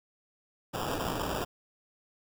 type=noise with sample-and-hold; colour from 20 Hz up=white; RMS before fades=-33 dBFS; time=0.73-1.45 s; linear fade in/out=20 ms; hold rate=2100 Hz; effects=none